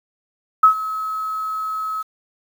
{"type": "tone with ADSR envelope", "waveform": "sine", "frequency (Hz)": 1285, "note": "E6", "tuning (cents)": -45, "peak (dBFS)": -5, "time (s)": [0.63, 2.03], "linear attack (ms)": 7, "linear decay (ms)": 100, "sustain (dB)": -17, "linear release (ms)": 16, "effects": ["7-bit"]}